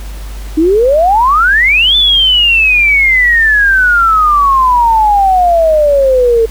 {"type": "exponential two-way sweep", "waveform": "sine", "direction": "up then down", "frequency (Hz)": [302.9, 3540, 445.5], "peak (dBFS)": -5, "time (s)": [0.57, 6.46], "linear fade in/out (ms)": 10, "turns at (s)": 1.96, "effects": ["added 50 Hz sine -21 dBFS peak until 6.5 s", "pink hiss -34 dBFS RMS until 6.5 s"]}